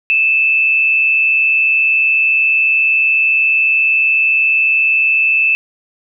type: tone pair together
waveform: sine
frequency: 2497 / 2637 Hz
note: D#7 / E7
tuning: +6 / 0 cents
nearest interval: minor second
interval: 94 cents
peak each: -19 / -10 dBFS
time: 0.1-5.55 s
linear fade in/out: 0 ms
effects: none